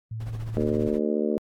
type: tone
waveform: sine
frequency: 111.3 Hz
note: A2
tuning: 20 cents sharp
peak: -30 dBFS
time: 0.11-0.88 s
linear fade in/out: 5 ms
type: noise with tremolo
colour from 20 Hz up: brown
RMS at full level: -36 dBFS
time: 0.2-0.99 s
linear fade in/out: 2 ms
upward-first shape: sine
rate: 15 Hz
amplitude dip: 70%
type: harmonic tone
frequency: 75.2 Hz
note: D2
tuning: 42 cents sharp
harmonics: 3 / 4 / 5 / 6 / 7 / 8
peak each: -27 / -30 / -28 / -29 / -34 / -34 dBFS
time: 0.57-1.38 s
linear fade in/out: 0 ms
effects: AAC 64 kbps